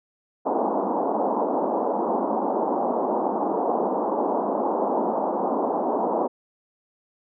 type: band-pass noise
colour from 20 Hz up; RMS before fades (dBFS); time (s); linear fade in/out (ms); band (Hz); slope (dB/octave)
white; -24; 0.45-6.28; 20; 210 to 960; 48
effects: none